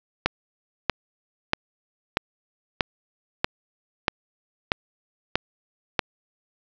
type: click train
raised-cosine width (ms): 0.3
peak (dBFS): -3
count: 10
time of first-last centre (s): 0.26-5.992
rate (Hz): 1.57
effects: resampled to 16000 Hz + 7-bit